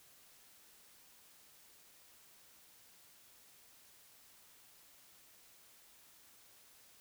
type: silence
effects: white hiss -63 dBFS RMS until 7 s